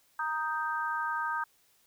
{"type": "chord", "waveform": "sine", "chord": "Eb major", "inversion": "second", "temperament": "equal", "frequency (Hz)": [932.3, 1244.5, 1568], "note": ["Bb5", "Eb6", "G6"], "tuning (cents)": [0, 0, 0], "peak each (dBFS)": -34, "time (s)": [0.19, 1.44], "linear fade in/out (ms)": 5, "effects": ["white hiss -67 dBFS RMS until 1.86 s"]}